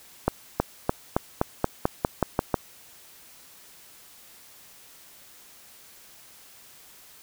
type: accelerating click train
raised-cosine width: 1 ms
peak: -6 dBFS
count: 11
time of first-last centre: 0.28-2.542 s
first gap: 320 ms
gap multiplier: 0.92
effects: white hiss -51 dBFS RMS until 7.22 s